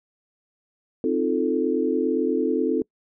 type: chord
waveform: sine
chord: F dominant seventh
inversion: second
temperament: equal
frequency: 261.6 / 311.1 / 349.2 / 440 Hz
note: C4 / Eb4 / F4 / A4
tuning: 0 / 0 / 0 / 0 cents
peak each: -25 / -26 / -26 / -24 dBFS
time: 1.04-2.82 s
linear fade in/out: 2 ms
effects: noise-tail reverb RT60 0.1 s tail -26 dB re dry